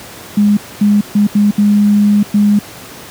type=tone bursts at uneven times; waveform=sine; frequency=206.3 Hz; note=G#3; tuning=11 cents flat; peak=-6 dBFS; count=6; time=0.37-0.57 / 0.81-1.01 / 1.15-1.27 / 1.35-1.51 / 1.58-2.23 / 2.34-2.59 s; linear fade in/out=5 ms; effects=pink hiss -32 dBFS RMS until 3.1 s + high-pass 100 Hz 12 dB/octave